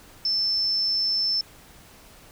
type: tone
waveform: sine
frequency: 5300 Hz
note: E8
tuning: 9 cents sharp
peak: -21 dBFS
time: 0.25-1.41 s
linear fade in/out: 2 ms
effects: pink hiss -50 dBFS RMS until 2.31 s